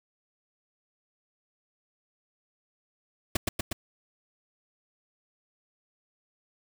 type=noise with echo; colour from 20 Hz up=pink; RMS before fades=-26 dBFS; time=3.35-3.37 s; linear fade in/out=5 ms; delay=120 ms; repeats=3; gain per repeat=-2 dB; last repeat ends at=3.73 s; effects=none